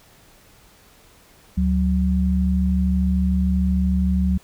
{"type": "tone pair together", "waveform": "sine", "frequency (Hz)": [72.7, 185.8], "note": ["D2", "F#3"], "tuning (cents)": [-17, 7], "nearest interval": "octave + major third", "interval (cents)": 1624, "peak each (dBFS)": -19, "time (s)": [1.57, 4.38], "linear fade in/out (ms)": 10, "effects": ["pink hiss -52 dBFS RMS until 4.43 s"]}